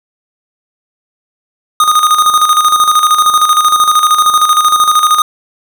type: tone with tremolo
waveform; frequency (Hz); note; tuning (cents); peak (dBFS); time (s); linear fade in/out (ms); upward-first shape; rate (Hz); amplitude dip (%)
square; 1234; D#6; -15; -5; 1.8-5.22; 2; square; 13; 55
effects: none